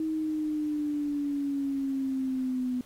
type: linear sweep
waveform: sine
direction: down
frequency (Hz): 317.5 to 248.9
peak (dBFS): -27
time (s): 0-2.81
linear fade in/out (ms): 2
effects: pink hiss -57 dBFS RMS until 2.85 s + AAC 48 kbps